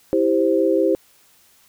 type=chord; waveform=sine; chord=C major; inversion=first; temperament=just; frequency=327 / 392.4 / 523.3 Hz; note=E4 / G4 / C5; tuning=-14 / +2 / 0 cents; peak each=-19 dBFS; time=0.13-0.95 s; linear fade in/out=0 ms; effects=white hiss -55 dBFS RMS until 1.68 s